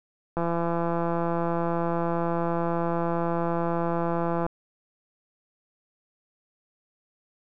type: click train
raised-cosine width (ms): 1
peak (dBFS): -14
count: 693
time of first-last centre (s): 0.37-4.465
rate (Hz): 169
effects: none